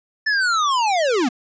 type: linear sweep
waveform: square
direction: down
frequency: 1767 to 223.2 Hz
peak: -17 dBFS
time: 0.26-1.29 s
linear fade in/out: 10 ms
effects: resampled to 16000 Hz